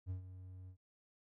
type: tone with ADSR envelope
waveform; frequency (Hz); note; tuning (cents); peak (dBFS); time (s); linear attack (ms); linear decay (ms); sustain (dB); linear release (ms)
triangle; 92.5; F#2; 0; -35; 0.06-0.77; 43; 110; -12; 84
effects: none